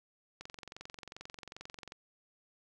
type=click train; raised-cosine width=0.2 ms; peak=-28 dBFS; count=35; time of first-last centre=0.41-1.921 s; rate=22.5 Hz; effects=none